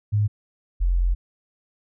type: tone pair in turn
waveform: sine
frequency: 104.5 / 43.94 Hz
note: G#2 / F1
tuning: +11 / +11 cents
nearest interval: octave + minor third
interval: 1500 cents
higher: first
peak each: -17 dBFS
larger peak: neither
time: 0.12-0.28 / 0.8-1.15 s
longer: second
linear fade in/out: 20 ms
effects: none